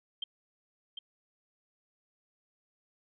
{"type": "tone with echo", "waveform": "sine", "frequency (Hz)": 3160, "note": "G7", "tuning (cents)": 13, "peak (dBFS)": -32, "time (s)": [0.22, 0.24], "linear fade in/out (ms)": 5, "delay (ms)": 750, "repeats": 1, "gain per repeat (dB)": -6, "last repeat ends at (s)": 0.99, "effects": []}